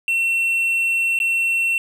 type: tone with dropouts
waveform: triangle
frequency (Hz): 2710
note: E7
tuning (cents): +47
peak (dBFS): -15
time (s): 0.08-1.78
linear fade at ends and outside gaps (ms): 1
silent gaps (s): 1.189-1.201
effects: none